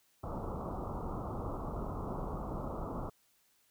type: low-pass noise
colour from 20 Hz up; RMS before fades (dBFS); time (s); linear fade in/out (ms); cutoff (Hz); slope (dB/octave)
pink; -39; 0.23-3.1; 10; 1300; 96
effects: white hiss -71 dBFS RMS until 3.7 s